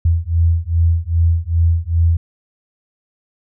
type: beating tone pair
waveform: sine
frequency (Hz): 82.41 / 84.91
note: E2 / F2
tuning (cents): 0 / -48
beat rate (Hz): 2.5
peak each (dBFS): -15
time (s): 0.05-2.17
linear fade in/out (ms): 5
effects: none